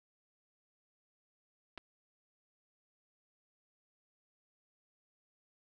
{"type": "clicks", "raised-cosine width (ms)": 0.3, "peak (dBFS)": -30, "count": 2, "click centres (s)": [1.776, 1.779], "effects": []}